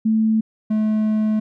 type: tone pair in turn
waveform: sine / triangle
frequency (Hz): 220 / 215.6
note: A3 / A3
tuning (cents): 0 / -35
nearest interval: unison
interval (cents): 35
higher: first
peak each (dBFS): -14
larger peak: neither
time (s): 0.05-0.41 / 0.7-1.4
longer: second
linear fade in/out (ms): 10
effects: none